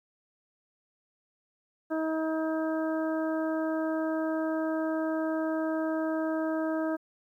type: harmonic tone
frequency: 317.9 Hz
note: D#4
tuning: 37 cents sharp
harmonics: 1 / 2 / 3 / 4 / 5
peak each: -29 / -32 / -41 / -41 / -41 dBFS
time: 1.9-6.97 s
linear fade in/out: 20 ms
effects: 11-bit